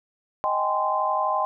sine chord, Ab major seventh, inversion second, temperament just, 623 / 778.7 / 830.6 / 1038.3 Hz, Eb5 / G5 / Ab5 / C6, +2 / -12 / 0 / -14 cents, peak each -28 / -27 / -29 / -24 dBFS, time 0.44-1.45 s, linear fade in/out 0 ms, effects none

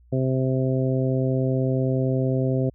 harmonic tone, 130.81 Hz, C3, in tune, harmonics 1 / 2 / 3 / 4 / 5, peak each -22 / -26 / -28 / -29 / -33 dBFS, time 0.12-2.7 s, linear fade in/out 10 ms, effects added 60 Hz sine -51 dBFS peak until 2.74 s

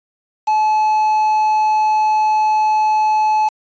triangle tone with quantisation, 860 Hz, A5, 40 cents flat, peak -10 dBFS, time 0.47-3.49 s, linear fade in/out 10 ms, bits 5, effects resampled to 16000 Hz

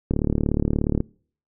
click train, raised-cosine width 3 ms, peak -8 dBFS, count 34, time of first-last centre 0.11-1.004 s, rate 36.9 Hz, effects noise-tail reverb RT60 0.5 s tail -26 dB re dry

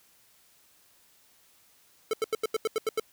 square tone bursts, 440 Hz, A4, in tune, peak -25 dBFS, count 9, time 2.11-2.998 s, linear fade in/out 2 ms, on 24 ms, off 84 ms, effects white hiss -62 dBFS RMS until 3.12 s

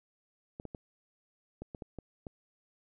clicks, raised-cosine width 2 ms, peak -28 dBFS, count 8, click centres 0.599 / 0.653 / 0.748 / 1.62 / 1.748 / 1.822 / 1.987 / 2.268 s, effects none

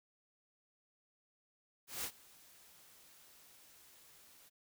white noise with ADSR envelope, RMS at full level -39 dBFS, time 1.87-4.5 s, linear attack 170 ms, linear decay 69 ms, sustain -23 dB, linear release 24 ms, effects none

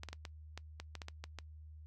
clicks, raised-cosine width 0.2 ms, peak -27 dBFS, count 11, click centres 0.034 / 0.087 / 0.13 / 0.252 / 0.576 / 0.8 / 0.953 / 1.018 / 1.084 / 1.24 / 1.387 s, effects noise-tail reverb RT60 0.1 s tail -22 dB re dry + added 77 Hz sine -50 dBFS peak until 1.86 s

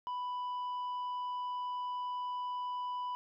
sine tone with tanh clipping, 991 Hz, B5, 6 cents sharp, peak -36 dBFS, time 0.07-3.15 s, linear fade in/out 0 ms, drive 4 dB, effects none

